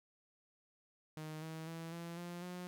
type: tone with pitch steps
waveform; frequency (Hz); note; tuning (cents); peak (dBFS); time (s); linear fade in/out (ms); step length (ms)
sawtooth; 155.6 / 160.07 / 164.66 / 169.39 / 174.25 / 179.25; D#3 / D#3 / E3 / E3 / F3 / F3; 0 / +49 / -2 / +47 / -4 / +45; -40; 1.17-2.67; 0; 250
effects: none